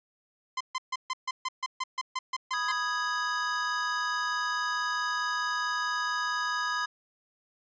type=tone bursts; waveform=sawtooth; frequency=1035 Hz; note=C6; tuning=19 cents flat; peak=-25 dBFS; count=13; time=0.57-2.718 s; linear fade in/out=5 ms; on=36 ms; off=140 ms
type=chord; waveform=square; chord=G# minor; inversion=first; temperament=equal; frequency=987.8 / 1244.5 / 1661.2 Hz; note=B5 / D#6 / G#6; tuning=0 / 0 / 0 cents; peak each=-36 / -33 / -32 dBFS; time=2.53-6.86 s; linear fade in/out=10 ms
effects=resampled to 16000 Hz